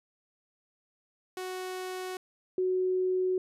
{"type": "tone pair in turn", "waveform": ["sawtooth", "sine"], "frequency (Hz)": [370, 370], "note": ["F#4", "F#4"], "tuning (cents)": [0, 0], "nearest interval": "unison", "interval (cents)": 0, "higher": "neither", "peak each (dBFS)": [-31, -25], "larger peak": "second", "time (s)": [[1.37, 2.17], [2.58, 3.38]], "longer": "neither", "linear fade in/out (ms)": 2, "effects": ["resampled to 32000 Hz"]}